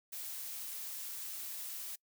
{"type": "noise", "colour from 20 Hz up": "blue", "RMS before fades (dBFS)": -43, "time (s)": [0.12, 1.96], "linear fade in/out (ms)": 10, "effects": ["noise-tail reverb RT60 0.1 s tail -25 dB re dry"]}